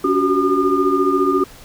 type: tone cluster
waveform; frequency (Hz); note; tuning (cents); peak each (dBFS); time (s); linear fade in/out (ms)
sine; 282.4 / 367.4 / 381.8 / 1213; C#4 / F#4 / G4 / D#6; +32 / -12 / -46 / -44; -19; 0.04-1.44; 5
effects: pink hiss -42 dBFS RMS until 1.64 s